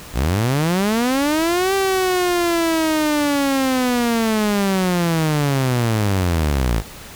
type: linear two-way sweep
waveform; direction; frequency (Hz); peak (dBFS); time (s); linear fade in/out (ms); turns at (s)
sawtooth; up then down; 51 to 392 to 51; -12; 0.13-6.83; 50; 1.74
effects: pink hiss -37 dBFS RMS until 7.15 s